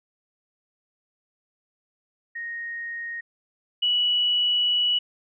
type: tone pair in turn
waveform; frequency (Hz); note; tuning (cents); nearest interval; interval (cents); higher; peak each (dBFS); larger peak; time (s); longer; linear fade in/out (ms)
sine; 1864.7 / 2941; A#6 / F#7; 0 / -11; minor sixth; 789; second; -30 / -19; second; 2.35-3.21 / 3.82-4.99; second; 10
effects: none